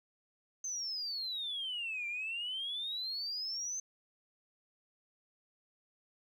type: exponential two-way sweep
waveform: sine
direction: down then up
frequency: 6290 to 2349 to 6290 Hz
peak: -35 dBFS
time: 0.64-3.8 s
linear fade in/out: 5 ms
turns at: 2.07 s
effects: tanh soft clip ceiling -31 dBFS + 12-bit